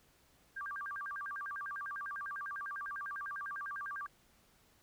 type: tone with vibrato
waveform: sine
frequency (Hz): 1361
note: F6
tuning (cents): -45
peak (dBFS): -39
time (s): 0.56-4.07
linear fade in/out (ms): 10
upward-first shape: square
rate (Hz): 10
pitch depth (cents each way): 280
effects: pink hiss -68 dBFS RMS until 4.82 s